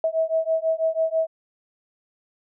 sine beating tone pair, 643 / 649.1 Hz, E5 / E5, -43 / -27 cents, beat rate 6.1 Hz, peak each -23 dBFS, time 0.04-1.27 s, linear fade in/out 2 ms, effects none

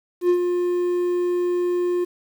triangle tone with ADSR envelope, 354.7 Hz, F4, 27 cents sharp, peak -11 dBFS, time 0.21-2.05 s, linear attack 84 ms, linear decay 81 ms, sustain -6 dB, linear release 14 ms, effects 8-bit

